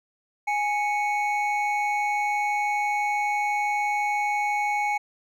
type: tone pair together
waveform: triangle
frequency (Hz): 830.4 / 2217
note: G#5 / C#7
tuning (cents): 0 / 0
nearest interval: octave + perfect fourth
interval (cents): 1700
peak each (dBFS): -22 / -26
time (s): 0.47-4.98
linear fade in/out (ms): 10
effects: none